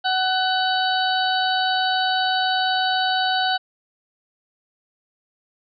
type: harmonic tone with a mistuned harmonic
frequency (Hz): 749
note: F#5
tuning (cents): +21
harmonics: 1 / 2 / 4 / 5 / 6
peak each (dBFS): -21 / -24 / -27 / -28 / -29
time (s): 0.04-3.58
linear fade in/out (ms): 20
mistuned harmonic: 5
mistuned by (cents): +48
effects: none